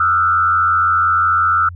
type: tone with frequency modulation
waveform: sine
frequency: 1335 Hz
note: E6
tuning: 22 cents sharp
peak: -11 dBFS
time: 0-1.69 s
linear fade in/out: 5 ms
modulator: 94.3 Hz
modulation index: 0.93
effects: added 88 Hz sine -29 dBFS peak until 1.75 s